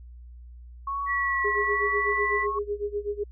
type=tone with vibrato; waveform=sine; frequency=1097 Hz; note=C#6; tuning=18 cents flat; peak=-27 dBFS; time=0.87-2.59 s; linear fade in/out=5 ms; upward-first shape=sine; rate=1.2 Hz; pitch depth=41 cents each way
type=tone with pitch glide; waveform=sine; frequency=1941 to 1971.5 Hz; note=B6 to B6; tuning=-31 to -4 cents; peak=-25 dBFS; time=1.06-2.47 s; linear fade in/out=50 ms; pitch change=+27 cents; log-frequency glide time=1.47-2.18 s
type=tone with tremolo; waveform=sine; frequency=411.5 Hz; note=G#4; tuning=16 cents flat; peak=-24 dBFS; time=1.44-3.24 s; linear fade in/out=10 ms; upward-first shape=sine; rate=8 Hz; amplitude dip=90%
effects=added 60 Hz sine -42 dBFS peak until 3.31 s